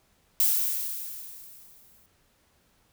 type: noise with exponential decay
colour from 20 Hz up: violet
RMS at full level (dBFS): -21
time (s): 0.4-2.06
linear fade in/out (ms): 1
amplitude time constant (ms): 360
effects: pink hiss -66 dBFS RMS until 2.92 s